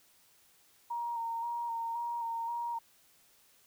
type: tone with vibrato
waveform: sine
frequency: 932.3 Hz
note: A#5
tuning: in tune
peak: -33 dBFS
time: 0.9-2.79 s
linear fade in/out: 10 ms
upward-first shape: square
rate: 1.9 Hz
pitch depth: 22 cents each way
effects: white hiss -65 dBFS RMS until 3.66 s